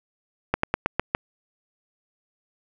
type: slowing click train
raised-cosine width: 0.5 ms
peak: -5 dBFS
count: 6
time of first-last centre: 0.54-1.149 s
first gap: 94 ms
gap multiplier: 1.13
effects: none